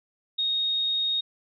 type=tone; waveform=sine; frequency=3729 Hz; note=A#7; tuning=in tune; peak=-23 dBFS; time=0.38-1.21 s; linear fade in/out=10 ms; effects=none